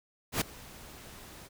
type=noise with ADSR envelope; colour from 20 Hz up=pink; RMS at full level=-27 dBFS; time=0.32-1.49 s; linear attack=91 ms; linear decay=9 ms; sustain=-22 dB; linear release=32 ms; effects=none